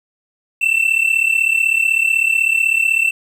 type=tone pair together; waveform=triangle; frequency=2659 / 2695 Hz; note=E7 / E7; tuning=+14 / +38 cents; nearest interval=unison; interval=24 cents; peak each=-14 dBFS; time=0.61-3.11 s; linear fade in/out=10 ms; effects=8-bit